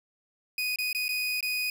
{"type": "tone with dropouts", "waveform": "30% pulse", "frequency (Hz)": 2489, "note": "D#7", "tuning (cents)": 0, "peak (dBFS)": -25, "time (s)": [0.58, 1.7], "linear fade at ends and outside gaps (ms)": 2, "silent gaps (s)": [[0.759, 0.786], [0.929, 0.948], [1.082, 1.09], [1.407, 1.427]], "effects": []}